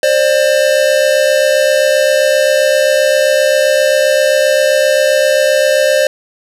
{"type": "tone pair together", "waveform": "square", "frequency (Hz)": [531, 598.6], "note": ["C5", "D5"], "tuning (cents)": [25, 33], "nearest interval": "major second", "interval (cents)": 208, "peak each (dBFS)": -12, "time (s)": [0.03, 6.07], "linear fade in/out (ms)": 2, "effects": ["low-pass 12000 Hz 12 dB/octave", "7-bit"]}